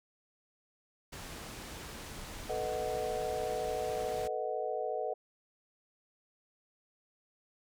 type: low-pass noise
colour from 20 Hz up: pink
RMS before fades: -45 dBFS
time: 1.12-4.28 s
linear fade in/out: 10 ms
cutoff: 11000 Hz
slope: 12 dB/octave
type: chord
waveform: sine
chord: B dominant seventh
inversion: third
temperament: equal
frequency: 440 / 493.9 / 622.3 / 740 Hz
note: A4 / B4 / D#5 / F#5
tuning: 0 / 0 / 0 / 0 cents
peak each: -38 dBFS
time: 2.49-5.14 s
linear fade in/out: 10 ms
effects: none